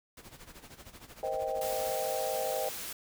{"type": "noise with tremolo", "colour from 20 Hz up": "pink", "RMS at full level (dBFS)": -48, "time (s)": [0.17, 1.92], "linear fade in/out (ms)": 2, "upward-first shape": "sine", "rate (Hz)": 13, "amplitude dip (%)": 75}
{"type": "chord", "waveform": "sine", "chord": "C minor seventh", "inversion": "third", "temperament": "just", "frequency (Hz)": [470.9, 523.3, 627.9, 784.9], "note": ["Bb4", "C5", "Eb5", "G5"], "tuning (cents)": [18, 0, 16, 2], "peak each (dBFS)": [-40, -35, -35, -36], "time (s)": [1.23, 2.69], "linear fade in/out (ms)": 2}
{"type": "noise", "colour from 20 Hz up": "white", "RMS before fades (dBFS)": -40, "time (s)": [1.61, 2.93], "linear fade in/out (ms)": 5}
{"effects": []}